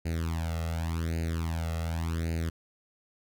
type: tone with flanger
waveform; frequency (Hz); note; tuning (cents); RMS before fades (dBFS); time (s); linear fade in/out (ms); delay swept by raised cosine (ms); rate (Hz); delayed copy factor
sawtooth; 82.3; E2; -2; -31; 0.05-2.5; 10; 0.44 to 1.54; 0.88; +1
effects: none